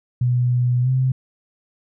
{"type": "tone with pitch glide", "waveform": "sine", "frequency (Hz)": [123.47, 129.98], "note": ["B2", "C3"], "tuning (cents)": [0, -11], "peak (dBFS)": -15, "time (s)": [0.21, 1.12], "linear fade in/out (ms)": 5, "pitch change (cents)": 89, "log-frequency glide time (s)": [0.82, 0.89], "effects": []}